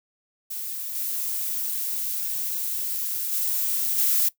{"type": "noise with level steps", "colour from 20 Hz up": "violet", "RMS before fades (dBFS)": [-32, -28, -25, -21], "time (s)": [0.5, 4.29], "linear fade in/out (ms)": 10, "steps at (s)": [0.95, 3.32, 3.98], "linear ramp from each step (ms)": 5, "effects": ["noise-tail reverb RT60 0.1 s tail -19 dB re dry"]}